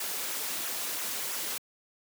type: noise with flanger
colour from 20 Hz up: white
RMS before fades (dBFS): -34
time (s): 0-1.58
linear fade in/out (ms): 5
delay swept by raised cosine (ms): 0.21 to 6.21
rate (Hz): 3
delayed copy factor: -0.6
effects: high-pass 200 Hz 12 dB/octave